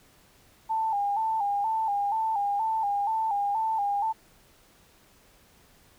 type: tone with vibrato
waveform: sine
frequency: 847 Hz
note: G#5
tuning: 34 cents sharp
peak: -24 dBFS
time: 0.69-4.13 s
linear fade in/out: 20 ms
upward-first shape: square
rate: 2.1 Hz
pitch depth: 80 cents each way
effects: pink hiss -59 dBFS RMS until 5.98 s